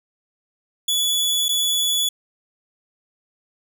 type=tone with dropouts; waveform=sawtooth; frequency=3422 Hz; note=A7; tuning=49 cents flat; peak=-15 dBFS; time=0.88-2.09 s; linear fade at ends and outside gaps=5 ms; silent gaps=1.484-1.49 s; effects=none